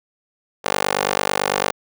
15% pulse tone with high-pass filter, 49 Hz, G1, in tune, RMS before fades -21 dBFS, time 0.64-1.72 s, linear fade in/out 20 ms, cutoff 590 Hz, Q 1.1, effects none

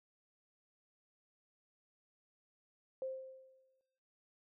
sine tone with exponential decay, 525 Hz, C5, 6 cents sharp, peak -36 dBFS, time 3.02-3.81 s, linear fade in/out 1 ms, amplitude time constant 170 ms, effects noise-tail reverb RT60 1.0 s tail -18 dB re dry

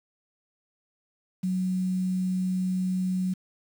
sine tone with quantisation, 184.9 Hz, F#3, 1 cent flat, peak -24 dBFS, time 1.43-3.34 s, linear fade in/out 10 ms, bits 8, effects none

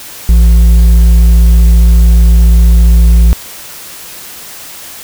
sine tone with hard clipping, 57.2 Hz, A#1, 32 cents flat, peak -3 dBFS, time 0.29-3.33 s, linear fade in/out 0 ms, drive 5 dB, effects white hiss -28 dBFS RMS until 5.03 s

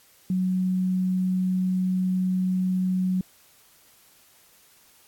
sine tone, 185 Hz, F#3, in tune, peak -21 dBFS, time 0.3-3.21 s, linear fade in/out 2 ms, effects white hiss -57 dBFS RMS until 5.07 s + AAC 64 kbps

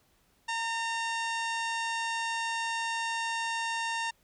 harmonic tone with a mistuned harmonic, 920 Hz, A#5, 23 cents flat, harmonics 1 / 2 / 3 / 4 / 5 / 6 / 7 / 8 / 9 / 10, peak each -33 / -35 / -38 / -42 / -47 / -44 / -48 / -49 / -53 / -52 dBFS, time 0.48-4.11 s, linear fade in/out 10 ms, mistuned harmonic 2, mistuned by -25 cents, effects pink hiss -68 dBFS RMS until 4.23 s

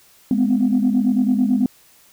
sine tone cluster, 207.7 / 248.5 / 257.5 Hz, G#3 / B3 / C4, 0 / +11 / -28 cents, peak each -18 dBFS, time 0.31-1.66 s, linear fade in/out 2 ms, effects tanh soft clip ceiling -8 dBFS + white hiss -52 dBFS RMS until 2.12 s

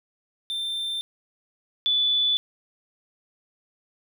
triangle / sine tone pair in turn, 3572 / 3474 Hz, A7 / A7, +25 / -23 cents, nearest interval unison, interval 48 cents, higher first, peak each -25 / -19 dBFS, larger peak second, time 0.5-1.01 / 1.86-2.37 s, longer neither, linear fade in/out 0 ms, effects none

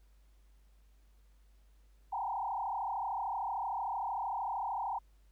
sine tone with frequency modulation, 862 Hz, A5, 36 cents flat, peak -33 dBFS, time 2.12-4.99 s, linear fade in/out 10 ms, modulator 33.2 Hz, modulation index 3.3, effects added 50 Hz sine -60 dBFS peak until 5.31 s + pink hiss -75 dBFS RMS until 5.31 s

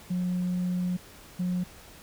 sine tone pair in turn, 180 / 180 Hz, F#3 / F#3, -47 / -47 cents, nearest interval unison, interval 0 cents, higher neither, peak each -24 / -24 dBFS, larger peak neither, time 0.1-0.97 / 1.39-1.64 s, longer first, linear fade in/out 10 ms, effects tanh soft clip ceiling -23 dBFS + pink hiss -50 dBFS RMS until 2.02 s

